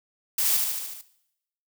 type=noise with echo; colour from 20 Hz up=blue; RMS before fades=-24 dBFS; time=0.38-0.57 s; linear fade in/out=5 ms; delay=74 ms; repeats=6; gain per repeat=-3 dB; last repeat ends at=1.014 s; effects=noise-tail reverb RT60 0.8 s tail -17 dB re dry